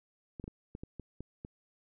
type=clicks; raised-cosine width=3 ms; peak=-29 dBFS; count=8; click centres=0.398 / 0.441 / 0.479 / 0.751 / 0.835 / 0.997 / 1.206 / 1.449 s; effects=none